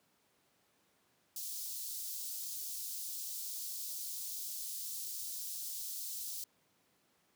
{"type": "high-pass noise", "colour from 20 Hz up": "white", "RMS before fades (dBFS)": -42, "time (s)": [1.36, 6.44], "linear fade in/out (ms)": 2, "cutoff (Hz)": 4300, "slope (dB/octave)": 24, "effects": ["pink hiss -73 dBFS RMS until 7.35 s", "high-pass 150 Hz 12 dB/octave"]}